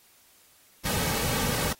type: noise with comb filter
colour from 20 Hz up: pink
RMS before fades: -28 dBFS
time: 0.85-1.73 s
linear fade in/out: 5 ms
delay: 2.9 ms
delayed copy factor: -0.5
effects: white hiss -59 dBFS RMS until 1.79 s + AAC 48 kbps